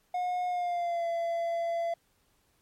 triangle tone with pitch glide, 721 to 676.6 Hz, F#5 to E5, -45 to +45 cents, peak -26 dBFS, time 0.14-1.94 s, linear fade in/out 5 ms, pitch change -110 cents, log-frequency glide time 0.47-1.07 s, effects pink hiss -70 dBFS RMS until 2.61 s + MP3 64 kbps

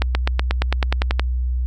accelerating click train, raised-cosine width 0.3 ms, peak -3 dBFS, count 12, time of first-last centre 0.02-1.196 s, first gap 130 ms, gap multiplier 0.96, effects added 62 Hz sine -18 dBFS peak until 1.66 s

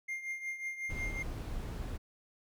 triangle tone with tremolo, 2112 Hz, C7, 16 cents sharp, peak -32 dBFS, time 0.08-1.23 s, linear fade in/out 10 ms, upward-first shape triangle, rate 5.5 Hz, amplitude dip 75%
brown noise, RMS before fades -39 dBFS, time 0.89-1.98 s, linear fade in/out 20 ms
effects none

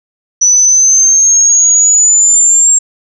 sine exponential sweep, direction up, 5920 to 7500 Hz, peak -4 dBFS, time 0.41-2.79 s, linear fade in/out 10 ms, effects none

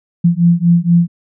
sine beating tone pair, 169.5 / 173.7 Hz, E3 / F3, +49 / -9 cents, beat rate 4.2 Hz, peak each -11 dBFS, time 0.24-1.08 s, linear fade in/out 10 ms, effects none

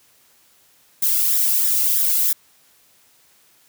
violet noise with flanger, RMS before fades -18 dBFS, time 1.02-2.33 s, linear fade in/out 5 ms, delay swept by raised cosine 0.55 to 1.48 ms, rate 3.1 Hz, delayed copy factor +0.6, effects white hiss -56 dBFS RMS until 3.68 s + high-pass 60 Hz 12 dB/octave

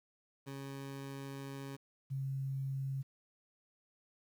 20% pulse / sine tone pair in turn, 137.4 / 135.27 Hz, C#3 / C#3, -15 / -42 cents, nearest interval unison, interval 27 cents, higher first, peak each -38 / -35 dBFS, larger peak second, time 0.46-1.77 / 2.1-3.03 s, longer first, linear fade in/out 20 ms, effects 11-bit

